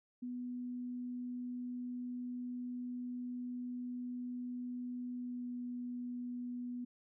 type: tone with pitch glide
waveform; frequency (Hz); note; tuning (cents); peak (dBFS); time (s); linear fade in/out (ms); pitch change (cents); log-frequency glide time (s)
sine; 246.9 to 245.2; B3 to B3; 0 to -12; -39; 0.22-6.85; 10; -12; 5.16-5.5
effects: none